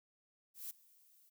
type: noise with ADSR envelope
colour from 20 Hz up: violet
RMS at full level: -43 dBFS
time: 0.54-1.3 s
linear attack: 160 ms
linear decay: 13 ms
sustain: -24 dB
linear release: 17 ms
effects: none